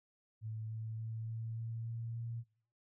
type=tone with pitch steps; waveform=sine; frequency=110 / 111.02 / 112.05 / 113.09 / 114.14 / 115.2 / 116.27 Hz; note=A2 / A2 / A2 / A2 / A#2 / A#2 / A#2; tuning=0 / +16 / +32 / +48 / -36 / -20 / -4 cents; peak=-39 dBFS; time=0.41-2.44 s; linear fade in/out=50 ms; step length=290 ms; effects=noise-tail reverb RT60 0.5 s tail -20 dB re dry